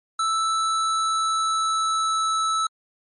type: tone with pitch glide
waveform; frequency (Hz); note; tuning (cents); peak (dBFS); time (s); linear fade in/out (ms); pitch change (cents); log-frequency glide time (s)
square; 1318.5 to 1309.4; E6 to E6; 0 to -12; -21; 0.19-2.67; 5; -12; 0.44-2.37
effects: MP3 48 kbps